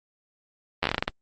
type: slowing click train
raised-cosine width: 0.3 ms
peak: -7 dBFS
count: 10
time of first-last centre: 0.83-1.079 s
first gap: 11 ms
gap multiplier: 1.22
effects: Opus 24 kbps